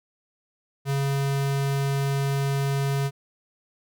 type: tone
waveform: square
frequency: 138.59 Hz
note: C#3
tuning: in tune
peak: -23 dBFS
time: 0.85-3.11 s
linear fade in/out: 50 ms
effects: none